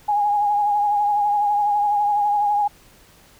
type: tone with vibrato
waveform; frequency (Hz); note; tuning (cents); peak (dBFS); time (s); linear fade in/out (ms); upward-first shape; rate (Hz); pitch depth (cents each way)
sine; 825; G#5; -12; -16; 0.08-2.68; 10; sine; 12; 33
effects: pink hiss -51 dBFS RMS until 3.39 s